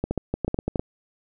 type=clicks; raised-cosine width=2 ms; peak=-11 dBFS; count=11; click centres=0.04 / 0.11 / 0.177 / 0.34 / 0.447 / 0.48 / 0.544 / 0.589 / 0.68 / 0.758 / 0.795 s; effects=none